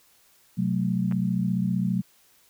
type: chord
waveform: sine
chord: F# diminished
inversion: second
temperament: equal with one note detuned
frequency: 128.05 / 185 / 220 Hz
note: C3 / F#3 / A3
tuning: -37 / 0 / 0 cents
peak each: -29 / -24 / -29 dBFS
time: 0.57-2.02 s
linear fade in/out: 20 ms
type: clicks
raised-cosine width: 0.5 ms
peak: -28 / -25 dBFS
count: 2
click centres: 1.113 / 1.123 s
effects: white hiss -60 dBFS RMS until 2.49 s